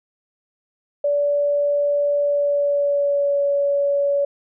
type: tone with pitch glide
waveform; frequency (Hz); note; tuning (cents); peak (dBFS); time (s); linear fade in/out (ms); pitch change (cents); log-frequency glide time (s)
sine; 577 to 566.4; D5 to C#5; -31 to +37; -16; 1.04-4.25; 5; -32; 2.2-3.42
effects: none